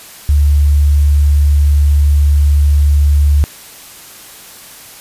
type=tone; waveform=sine; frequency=72.6 Hz; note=D2; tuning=19 cents flat; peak=-6 dBFS; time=0.29-3.44 s; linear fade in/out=0 ms; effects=white hiss -35 dBFS RMS until 5 s + resampled to 32000 Hz